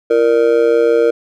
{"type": "tone with amplitude modulation", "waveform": "triangle", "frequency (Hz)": 466.2, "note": "A#4", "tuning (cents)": 0, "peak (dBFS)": -3, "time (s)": [0.1, 1.11], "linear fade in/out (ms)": 10, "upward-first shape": "sine", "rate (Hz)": 126, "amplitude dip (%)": 90, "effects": []}